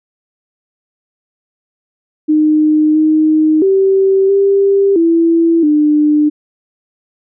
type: tone with pitch steps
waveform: sine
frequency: 306.8 / 311 / 386.5 / 395.5 / 332.5 / 299.7 Hz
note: D#4 / D#4 / G4 / G4 / E4 / D4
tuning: -24 / -1 / -24 / +15 / +15 / +35 cents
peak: -7 dBFS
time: 2.28-6.3 s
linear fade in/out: 20 ms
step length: 670 ms
effects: none